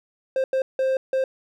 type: tone bursts at uneven times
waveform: triangle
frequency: 527 Hz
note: C5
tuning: 12 cents sharp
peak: -17 dBFS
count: 4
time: 0.36-0.44 / 0.53-0.62 / 0.79-0.97 / 1.13-1.24 s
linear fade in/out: 2 ms
effects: none